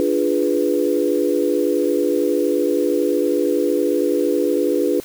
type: chord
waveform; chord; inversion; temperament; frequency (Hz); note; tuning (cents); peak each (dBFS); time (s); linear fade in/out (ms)
sine; D diminished seventh; none; equal with one note detuned; 293.7 / 346.4 / 415.3 / 493.9; D4 / F4 / Ab4 / Cb5; 0 / -14 / 0 / 0; -21; 0-5; 0
effects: white hiss -40 dBFS RMS until 5.04 s